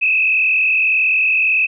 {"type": "tone with frequency modulation", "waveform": "sine", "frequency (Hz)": 2568, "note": "E7", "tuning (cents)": -46, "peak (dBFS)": -12, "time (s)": [0.01, 1.67], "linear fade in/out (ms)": 20, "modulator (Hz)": 41.7, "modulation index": 2, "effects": []}